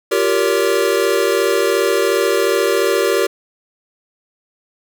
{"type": "chord", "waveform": "square", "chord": "G half-diminished seventh", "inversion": "third", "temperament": "equal with one note detuned", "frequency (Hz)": [349.2, 392, 466.2, 568.6], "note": ["F4", "G4", "Bb4", "Db5"], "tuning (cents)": [0, 0, 0, 44], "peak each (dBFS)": [-23, -18, -19, -21], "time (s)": [0.11, 3.27], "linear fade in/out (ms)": 10, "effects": []}